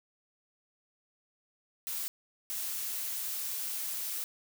blue noise bursts at uneven times, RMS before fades -36 dBFS, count 2, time 1.87-2.08 / 2.5-4.24 s, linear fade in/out 0 ms, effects none

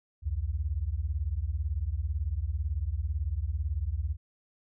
sine beating tone pair, 65.41 / 83.41 Hz, C2 / E2, 0 / +21 cents, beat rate 18 Hz, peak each -31 dBFS, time 0.22-4.17 s, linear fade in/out 50 ms, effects none

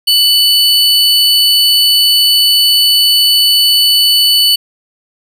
square tone pair together, 2981 / 4466 Hz, F#7 / C#8, +12 / +12 cents, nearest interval perfect fifth, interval 700 cents, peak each -10 dBFS, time 0.07-4.56 s, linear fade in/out 10 ms, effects none

